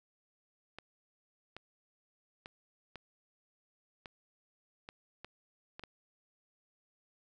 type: clicks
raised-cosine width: 0.3 ms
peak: -29 dBFS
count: 9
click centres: 0.786 / 1.566 / 2.459 / 2.957 / 4.058 / 4.889 / 5.246 / 5.795 / 5.837 s
effects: none